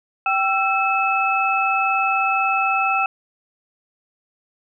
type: tone cluster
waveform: sine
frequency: 778 / 1339 / 2602 Hz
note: G5 / E6 / E7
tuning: -13 / +27 / -23 cents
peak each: -21 dBFS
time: 0.26-3.06 s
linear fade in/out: 2 ms
effects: none